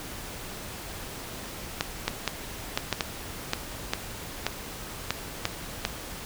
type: clicks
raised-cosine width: 0.2 ms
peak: -7 dBFS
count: 12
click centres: 1.809 / 2.08 / 2.277 / 2.775 / 2.927 / 3.008 / 3.534 / 3.935 / 4.466 / 5.106 / 5.454 / 5.851 s
effects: pink hiss -39 dBFS RMS until 6.25 s